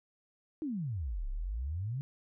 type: exponential two-way sweep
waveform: sine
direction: down then up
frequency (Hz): 329.6 to 31.57 to 143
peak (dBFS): -33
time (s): 0.62-2.01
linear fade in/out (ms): 0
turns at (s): 1.28
effects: none